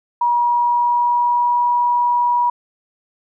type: tone with pitch glide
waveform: sine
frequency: 958 to 966.3 Hz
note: A#5 to B5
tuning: +47 to -38 cents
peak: -13 dBFS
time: 0.21-2.5 s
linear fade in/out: 5 ms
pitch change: +15 cents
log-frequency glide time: 0.4-1.65 s
effects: none